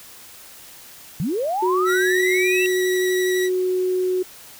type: linear sweep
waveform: sine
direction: up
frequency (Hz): 133.3 to 2724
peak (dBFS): -20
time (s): 1.2-2.66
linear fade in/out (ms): 0
type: tone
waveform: sine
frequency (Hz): 367.9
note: F#4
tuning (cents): -10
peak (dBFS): -18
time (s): 1.62-4.23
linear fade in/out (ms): 10
type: tone with vibrato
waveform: sawtooth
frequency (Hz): 1935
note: B6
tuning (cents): -36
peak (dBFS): -21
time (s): 1.85-3.5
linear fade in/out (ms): 50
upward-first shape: sine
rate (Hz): 12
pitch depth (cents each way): 17
effects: white hiss -43 dBFS RMS until 4.59 s